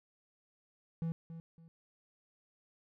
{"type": "tone with echo", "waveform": "triangle", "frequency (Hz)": 164.81, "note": "E3", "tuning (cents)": 0, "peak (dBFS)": -31, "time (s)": [1.02, 1.12], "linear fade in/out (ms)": 0, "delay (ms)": 280, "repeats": 2, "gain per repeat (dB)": -11, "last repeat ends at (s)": 1.68, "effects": []}